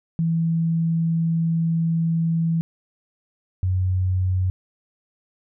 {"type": "tone pair in turn", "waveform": "sine", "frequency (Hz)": [164.81, 92.52], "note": ["E3", "F#2"], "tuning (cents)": [0, 0], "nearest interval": "minor seventh", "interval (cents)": 1000, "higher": "first", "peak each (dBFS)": -18, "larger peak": "neither", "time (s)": [[0.19, 2.61], [3.63, 4.5]], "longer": "first", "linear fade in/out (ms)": 0, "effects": []}